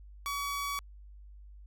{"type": "tone", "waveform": "sawtooth", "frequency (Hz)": 1134, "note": "C#6", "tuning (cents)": 39, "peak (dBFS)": -29, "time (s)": [0.26, 0.79], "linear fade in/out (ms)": 0, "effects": ["added 50 Hz sine -48 dBFS peak until 1.66 s"]}